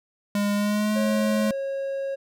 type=tone with pitch glide; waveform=square; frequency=204.2 to 213 Hz; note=G#3 to G#3; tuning=-29 to +44 cents; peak=-22 dBFS; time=0.35-1.51 s; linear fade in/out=2 ms; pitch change=+73 cents; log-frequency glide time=0.54-0.94 s
type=tone; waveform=triangle; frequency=546 Hz; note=C#5; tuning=26 cents flat; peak=-24 dBFS; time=0.95-2.16 s; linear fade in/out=20 ms
effects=none